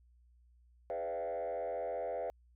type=tone with frequency modulation; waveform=sine; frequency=587.3 Hz; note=D5; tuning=in tune; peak=-33 dBFS; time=0.9-2.3 s; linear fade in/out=0 ms; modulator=85.1 Hz; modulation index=1.6; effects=tanh soft clip ceiling -33 dBFS + added 60 Hz sine -62 dBFS peak until 2.55 s